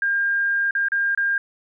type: tone with dropouts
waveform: sine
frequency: 1606 Hz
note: G6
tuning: 41 cents sharp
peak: -18 dBFS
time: 0.02-1.38 s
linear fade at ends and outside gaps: 2 ms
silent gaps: 0.709-0.751 / 0.885-0.919 / 1.149-1.175 s
effects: none